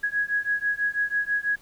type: beating tone pair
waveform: sine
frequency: 1661.2 / 1667.3 Hz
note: G#6 / G#6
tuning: 0 / +6 cents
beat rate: 6.1 Hz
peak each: -26 dBFS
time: 0.03-1.56 s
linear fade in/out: 10 ms
effects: pink hiss -55 dBFS RMS until 1.61 s